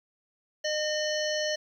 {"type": "harmonic tone with a mistuned harmonic", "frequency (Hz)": 610, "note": "D#5", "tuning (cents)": -34, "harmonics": [1, 3, 5, 7, 9, 10], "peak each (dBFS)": [-29, -34, -36, -37, -39, -39], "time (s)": [0.64, 1.56], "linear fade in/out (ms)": 10, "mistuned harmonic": 5, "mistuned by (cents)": -24, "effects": ["10-bit"]}